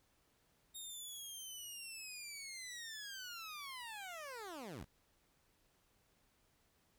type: linear sweep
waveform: 15% pulse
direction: down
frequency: 3729 to 45.43 Hz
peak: -40 dBFS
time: 0.74-4.85 s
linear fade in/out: 20 ms
effects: pink hiss -75 dBFS RMS until 6.98 s